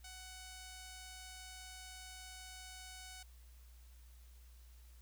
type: tone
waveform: 5% pulse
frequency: 745 Hz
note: F#5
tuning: 12 cents sharp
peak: -39 dBFS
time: 0.04-3.23 s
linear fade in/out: 5 ms
effects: added 60 Hz sine -56 dBFS peak until 5.01 s + white hiss -69 dBFS RMS until 5.01 s